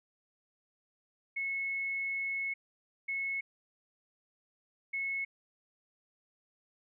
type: tone bursts at uneven times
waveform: sine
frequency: 2190 Hz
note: C#7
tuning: 22 cents flat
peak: -32 dBFS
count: 3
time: 1.36-2.54 / 3.08-3.41 / 4.93-5.25 s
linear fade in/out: 10 ms
effects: none